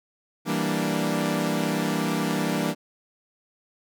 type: chord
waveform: sawtooth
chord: E half-diminished seventh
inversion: none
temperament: equal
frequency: 164.81 / 196 / 233.1 / 293.7 Hz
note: E3 / G3 / Bb3 / D4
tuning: 0 / 0 / 0 / 0 cents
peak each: -25 dBFS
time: 0.45-2.75 s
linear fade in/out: 50 ms
effects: none